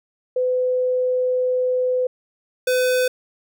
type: tone pair in turn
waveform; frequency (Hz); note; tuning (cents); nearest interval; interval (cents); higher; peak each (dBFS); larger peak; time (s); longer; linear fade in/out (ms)
sine / square; 505 / 505; B4 / B4; +39 / +39; unison; 0; neither; -17; neither; 0.36-2.07 / 2.67-3.08; first; 5
effects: none